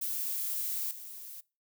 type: noise with level steps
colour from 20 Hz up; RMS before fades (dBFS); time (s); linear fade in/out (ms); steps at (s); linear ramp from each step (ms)
violet; -34 / -45; 0.01-1.41; 10; 0.91; 2
effects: noise-tail reverb RT60 0.3 s tail -23 dB re dry